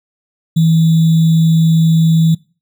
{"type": "tone with sample-and-hold", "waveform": "sine", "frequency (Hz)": 162.5, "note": "E3", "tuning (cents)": -24, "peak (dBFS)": -7, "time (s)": [0.56, 2.35], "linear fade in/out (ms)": 10, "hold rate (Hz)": 3675, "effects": ["noise-tail reverb RT60 0.4 s tail -25 dB re dry"]}